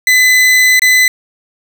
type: tone with dropouts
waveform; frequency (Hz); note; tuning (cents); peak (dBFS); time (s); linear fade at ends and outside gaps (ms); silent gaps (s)
40% pulse; 2013; B6; +33; -5; 0.07-1.08; 2; 0.795-0.819
effects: none